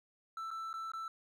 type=tone with dropouts; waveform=triangle; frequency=1327 Hz; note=E6; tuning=11 cents sharp; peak=-37 dBFS; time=0.37-1.08 s; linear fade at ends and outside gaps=2 ms; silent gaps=0.506-0.512 / 0.73-0.739 / 0.918-0.935 s; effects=none